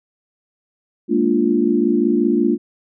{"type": "chord", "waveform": "sine", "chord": "Bb dominant seventh", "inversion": "third", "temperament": "equal", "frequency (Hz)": [207.7, 233.1, 293.7, 349.2], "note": ["Ab3", "Bb3", "D4", "F4"], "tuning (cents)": [0, 0, 0, 0], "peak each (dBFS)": [-22, -18, -19, -18], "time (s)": [1.08, 2.58], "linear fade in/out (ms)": 50, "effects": []}